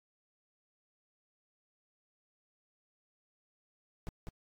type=noise with echo; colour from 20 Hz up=brown; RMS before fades=-38 dBFS; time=4.07-4.09 s; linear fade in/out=0 ms; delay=200 ms; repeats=1; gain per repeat=-3 dB; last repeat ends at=4.29 s; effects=AAC 64 kbps